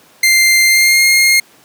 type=tone with pitch glide; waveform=sawtooth; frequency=2093 to 2133 Hz; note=C7 to C7; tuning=0 to +33 cents; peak=-4 dBFS; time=0.23-1.4 s; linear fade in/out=5 ms; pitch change=+33 cents; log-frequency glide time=0.65-1.04 s; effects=pink hiss -46 dBFS RMS until 1.64 s + high-pass 200 Hz 12 dB/octave